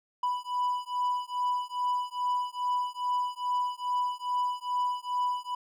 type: beating tone pair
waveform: triangle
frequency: 987.8 / 990.2 Hz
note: B5 / B5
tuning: 0 / +4 cents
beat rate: 2.4 Hz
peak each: -29 / -29 dBFS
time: 0.23-5.55 s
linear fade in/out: 5 ms
effects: none